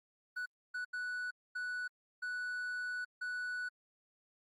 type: tone bursts at uneven times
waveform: triangle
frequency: 1480 Hz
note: F#6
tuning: in tune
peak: -35 dBFS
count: 6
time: 0.36-0.46 / 0.74-0.85 / 0.93-1.31 / 1.55-1.88 / 2.22-3.05 / 3.21-3.69 s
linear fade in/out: 10 ms
effects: Opus 24 kbps